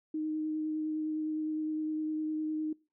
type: tone with vibrato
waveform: sine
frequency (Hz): 310.1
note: D#4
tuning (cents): -6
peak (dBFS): -31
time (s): 0.14-2.73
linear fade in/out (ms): 5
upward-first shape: sine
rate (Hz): 9.8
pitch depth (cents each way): 12
effects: noise-tail reverb RT60 0.3 s tail -23 dB re dry